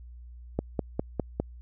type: click train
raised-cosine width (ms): 2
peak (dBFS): -13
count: 5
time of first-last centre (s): 0.59-1.4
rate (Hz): 4.94
effects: added 60 Hz sine -43 dBFS peak until 1.61 s